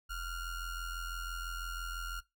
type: ring-modulated tone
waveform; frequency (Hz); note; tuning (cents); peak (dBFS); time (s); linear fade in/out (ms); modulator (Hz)
square; 714; F5; +38; -35; 0.09-2.21; 20; 671
effects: noise-tail reverb RT60 0.2 s tail -20 dB re dry